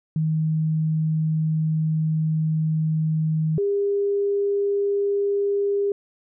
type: tone pair in turn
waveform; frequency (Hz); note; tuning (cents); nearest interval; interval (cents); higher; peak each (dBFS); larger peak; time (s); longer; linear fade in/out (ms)
sine; 157.5 / 402.6; D#3 / G4; +21 / +46; octave + major third; 1625; second; -19; neither; 0.16-3.58 / 3.58-5.92; first; 2
effects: none